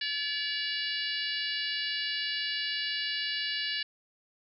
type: harmonic tone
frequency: 574 Hz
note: D5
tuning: 40 cents flat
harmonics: 3 / 4 / 5 / 6 / 7 / 8 / 9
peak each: -36 / -41 / -35 / -42 / -37 / -38 / -44 dBFS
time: 0.01-3.83 s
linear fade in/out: 5 ms
effects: none